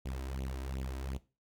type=tone with flanger; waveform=sawtooth; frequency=66 Hz; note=C2; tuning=16 cents sharp; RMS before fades=-39 dBFS; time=0.05-1.18 s; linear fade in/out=10 ms; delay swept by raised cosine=0.29 to 3.19 ms; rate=2.7 Hz; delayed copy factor=+0.8; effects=noise-tail reverb RT60 0.3 s tail -18 dB re dry